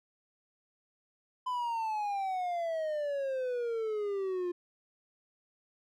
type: exponential sweep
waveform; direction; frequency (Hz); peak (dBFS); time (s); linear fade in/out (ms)
triangle; down; 1016 to 349.2; -29; 1.46-4.52; 10
effects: none